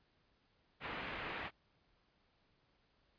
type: low-pass noise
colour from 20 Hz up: white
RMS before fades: -44 dBFS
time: 0.8-1.51 s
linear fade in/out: 50 ms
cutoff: 2600 Hz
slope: 24 dB/octave
effects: pink hiss -75 dBFS RMS until 3.18 s + resampled to 11025 Hz